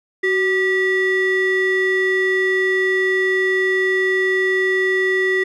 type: ring-modulated tone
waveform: triangle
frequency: 784 Hz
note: G5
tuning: in tune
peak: -10 dBFS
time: 0.23-5.44 s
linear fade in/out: 10 ms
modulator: 1160 Hz
effects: none